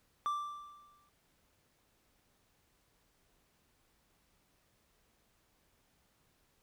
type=tone with exponential decay; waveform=triangle; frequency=1174.7 Hz; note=D6; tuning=in tune; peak=-28 dBFS; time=0.26-1.09 s; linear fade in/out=0 ms; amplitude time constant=180 ms; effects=pink hiss -73 dBFS RMS until 6.62 s